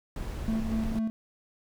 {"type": "noise", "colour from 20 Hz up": "brown", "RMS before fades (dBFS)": -34, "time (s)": [0.16, 0.99], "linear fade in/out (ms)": 2}
{"type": "tone with tremolo", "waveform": "triangle", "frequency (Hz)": 221.9, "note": "A3", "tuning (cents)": 15, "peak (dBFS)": -24, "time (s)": [0.48, 1.1], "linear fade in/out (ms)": 0, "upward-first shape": "square", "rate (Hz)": 4.2, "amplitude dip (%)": 50}
{"effects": []}